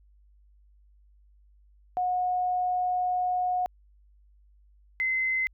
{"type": "tone pair in turn", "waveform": "sine", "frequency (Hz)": [727, 2056], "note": ["F#5", "C7"], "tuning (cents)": [-31, -31], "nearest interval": "octave + tritone", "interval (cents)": 1800, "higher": "second", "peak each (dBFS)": -24, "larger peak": "neither", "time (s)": [[1.97, 3.66], [5, 5.47]], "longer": "first", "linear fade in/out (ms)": 0, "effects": ["added 50 Hz sine -56 dBFS peak until 5.53 s"]}